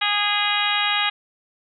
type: harmonic tone with a mistuned harmonic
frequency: 412.1 Hz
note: G#4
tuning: 13 cents flat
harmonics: 2 / 3 / 4 / 5 / 6 / 7 / 8 / 9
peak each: -27 / -27 / -27 / -27 / -27 / -27 / -27 / -27 dBFS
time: 0.01-1.1 s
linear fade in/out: 10 ms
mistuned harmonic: 9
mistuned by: +42 cents
effects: none